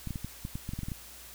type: clicks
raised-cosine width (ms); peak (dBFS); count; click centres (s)
5; -23; 12; 0.073 / 0.107 / 0.158 / 0.246 / 0.451 / 0.555 / 0.691 / 0.735 / 0.79 / 0.833 / 0.885 / 0.918
effects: added 60 Hz sine -56 dBFS peak until 1.34 s + white hiss -49 dBFS RMS until 1.34 s